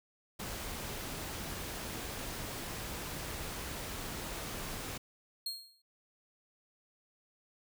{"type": "noise", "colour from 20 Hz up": "pink", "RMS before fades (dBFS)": -41, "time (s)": [0.39, 4.98], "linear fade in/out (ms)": 10}
{"type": "tone with exponential decay", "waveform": "40% pulse", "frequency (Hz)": 4247, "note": "C8", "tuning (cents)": 25, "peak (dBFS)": -32, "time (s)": [5.46, 5.82], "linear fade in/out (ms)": 5, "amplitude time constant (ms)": 78}
{"effects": []}